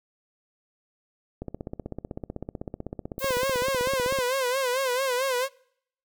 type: click train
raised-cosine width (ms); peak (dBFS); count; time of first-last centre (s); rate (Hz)
2; -20; 45; 1.42-4.187; 15.9
type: noise with exponential decay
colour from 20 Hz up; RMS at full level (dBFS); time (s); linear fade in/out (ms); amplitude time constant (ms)
violet; -38; 3.19-4.76; 0; 340
type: tone with vibrato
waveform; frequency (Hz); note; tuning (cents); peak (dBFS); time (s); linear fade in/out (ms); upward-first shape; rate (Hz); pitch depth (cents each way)
sawtooth; 516; C5; -24; -20; 3.2-5.49; 50; sine; 4.5; 100
effects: noise-tail reverb RT60 0.7 s tail -26 dB re dry